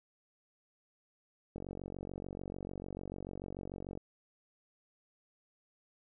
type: click train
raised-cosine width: 2 ms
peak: -29 dBFS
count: 114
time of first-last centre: 1.56-3.975 s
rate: 46.8 Hz
effects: none